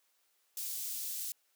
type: high-pass noise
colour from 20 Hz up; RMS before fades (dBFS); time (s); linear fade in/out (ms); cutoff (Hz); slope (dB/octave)
white; -39; 0.57-1.32; 2; 5200; 12
effects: white hiss -74 dBFS RMS until 1.55 s + high-pass 400 Hz 12 dB/octave